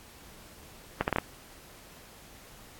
accelerating click train, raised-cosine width 0.5 ms, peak -10 dBFS, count 5, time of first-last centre 1.01-1.185 s, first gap 69 ms, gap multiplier 0.7, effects pink hiss -52 dBFS RMS until 2.79 s + AAC 64 kbps

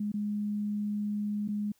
sine tone with dropouts, 207.7 Hz, G#3, in tune, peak -29 dBFS, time 0-1.72 s, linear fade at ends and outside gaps 5 ms, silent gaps 0.119-0.139 / 1.478-1.486 s, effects white hiss -69 dBFS RMS until 1.79 s

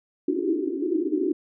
white band-pass noise, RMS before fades -25 dBFS, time 0.28-1.33 s, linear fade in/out 5 ms, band 280 to 390 Hz, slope 96 dB/octave, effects none

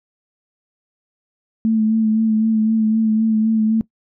sine tone with vibrato, 220 Hz, A3, in tune, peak -13 dBFS, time 1.65-3.81 s, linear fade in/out 0 ms, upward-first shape sine, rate 3.9 Hz, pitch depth 27 cents each way, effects noise-tail reverb RT60 0.1 s tail -20 dB re dry

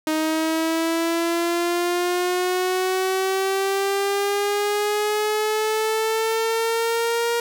sawtooth linear sweep, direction up, 311.1 to 471.4 Hz, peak -16 dBFS, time 0.07-7.4 s, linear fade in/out 2 ms, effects none

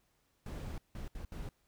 brown noise bursts at uneven times, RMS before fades -42 dBFS, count 4, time 0.46-0.78 / 0.95-1.08 / 1.15-1.25 / 1.32-1.49 s, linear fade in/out 2 ms, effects pink hiss -75 dBFS RMS until 1.67 s

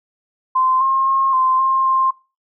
sine tone with pitch steps, 1037 / 1069 / 1075 / 1040 / 1061 / 1055 Hz, C6 / C6 / C6 / C6 / C6 / C6, -16 / +37 / +47 / -11 / +24 / +14 cents, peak -13 dBFS, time 0.55-2.11 s, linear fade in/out 10 ms, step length 260 ms, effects noise-tail reverb RT60 0.3 s tail -20 dB re dry

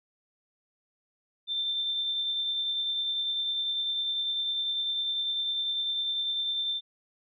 sine tone with tremolo, 3566 Hz, A7, 22 cents sharp, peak -26 dBFS, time 1.47-6.81 s, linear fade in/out 50 ms, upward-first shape triangle, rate 10 Hz, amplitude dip 30%, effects none

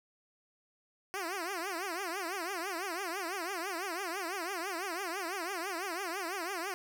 10% pulse tone with vibrato, 363 Hz, F#4, 33 cents flat, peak -27 dBFS, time 1.14-6.74 s, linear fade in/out 0 ms, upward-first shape triangle, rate 6 Hz, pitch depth 230 cents each way, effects none

